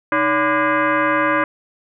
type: tone with frequency modulation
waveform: sine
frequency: 310 Hz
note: D#4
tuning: 6 cents flat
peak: -14 dBFS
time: 0.12-1.44 s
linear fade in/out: 2 ms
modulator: 440 Hz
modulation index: 3.7
effects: none